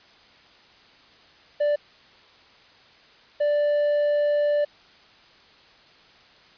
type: tone bursts at uneven times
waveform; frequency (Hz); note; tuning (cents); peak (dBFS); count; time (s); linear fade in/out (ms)
triangle; 587.3; D5; 0; -17; 2; 1.6-1.76 / 3.4-4.65; 10
effects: white hiss -53 dBFS RMS until 6.57 s + resampled to 11025 Hz